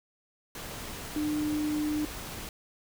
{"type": "tone in noise", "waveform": "sine", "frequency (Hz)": 301.4, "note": "D4", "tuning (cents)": 45, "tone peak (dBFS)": -27, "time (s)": [1.16, 2.05], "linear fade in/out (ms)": 2, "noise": "pink", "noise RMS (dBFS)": -40, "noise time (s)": [0.55, 2.49], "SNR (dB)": 10, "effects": []}